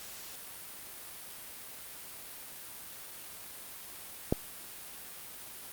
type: click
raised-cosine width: 2 ms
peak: -12 dBFS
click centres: 4.325 s
effects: white hiss -46 dBFS RMS until 5.72 s + Opus 48 kbps